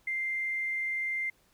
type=tone with tanh clipping; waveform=triangle; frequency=2093 Hz; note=C7; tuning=in tune; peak=-29 dBFS; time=0.07-1.3 s; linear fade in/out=5 ms; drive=2 dB; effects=pink hiss -67 dBFS RMS until 1.53 s